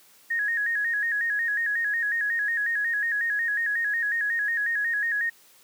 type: tone with vibrato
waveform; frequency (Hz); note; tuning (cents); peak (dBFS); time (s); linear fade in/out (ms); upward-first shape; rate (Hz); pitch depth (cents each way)
sine; 1760; A6; 0; -23; 0.3-5.3; 10; square; 5.5; 88
effects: white hiss -56 dBFS RMS until 5.63 s + high-pass 150 Hz 12 dB/octave